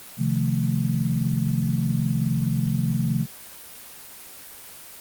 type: chord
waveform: sine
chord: F dominant seventh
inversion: second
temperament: equal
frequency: 130.81 / 155.56 / 174.61 / 220 Hz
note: C3 / Eb3 / F3 / A3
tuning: 0 / 0 / 0 / 0 cents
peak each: -24 / -26 / -27 / -26 dBFS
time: 0.17-3.27 s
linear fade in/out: 50 ms
effects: white hiss -42 dBFS RMS until 5 s + Opus 24 kbps